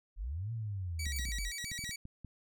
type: linear two-way sweep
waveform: sine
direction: up then down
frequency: 37.98 to 117.3 to 37.98 Hz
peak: -35 dBFS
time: 0.16-1.52 s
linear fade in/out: 50 ms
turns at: 0.52 s
type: tone with vibrato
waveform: 15% pulse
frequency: 2093 Hz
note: C7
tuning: in tune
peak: -32 dBFS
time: 0.99-1.96 s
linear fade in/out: 5 ms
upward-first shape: square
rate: 7.6 Hz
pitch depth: 150 cents each way
type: clicks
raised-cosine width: 5 ms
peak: -34 dBFS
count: 12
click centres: 1.067 / 1.196 / 1.254 / 1.287 / 1.387 / 1.643 / 1.717 / 1.791 / 1.84 / 1.893 / 2.054 / 2.247 s
type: tone with exponential decay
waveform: 5% pulse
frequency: 4538 Hz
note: C#8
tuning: 40 cents sharp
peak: -29 dBFS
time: 1.16-1.28 s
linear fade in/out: 5 ms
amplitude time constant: 25 ms
effects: none